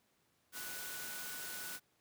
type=tone in noise; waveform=sine; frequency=1480 Hz; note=F#6; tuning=in tune; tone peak=-49 dBFS; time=0.52-1.8 s; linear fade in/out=50 ms; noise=white; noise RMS=-45 dBFS; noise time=0.52-1.8 s; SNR=-7 dB; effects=pink hiss -75 dBFS RMS until 2 s + high-pass 100 Hz 12 dB/octave